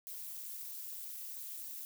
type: noise with amplitude modulation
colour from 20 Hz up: violet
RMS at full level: -41 dBFS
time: 0.07-1.85 s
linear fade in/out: 0 ms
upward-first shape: sine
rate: 252 Hz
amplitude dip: 90%
effects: none